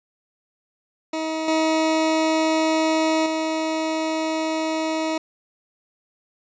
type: tone with level steps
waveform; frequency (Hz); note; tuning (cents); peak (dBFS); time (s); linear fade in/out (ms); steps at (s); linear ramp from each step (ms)
20% pulse; 318; D#4; +38; -19 / -13 / -17; 1.13-5.18; 5; 1.48 / 3.26; 2
effects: resampled to 16000 Hz + 9-bit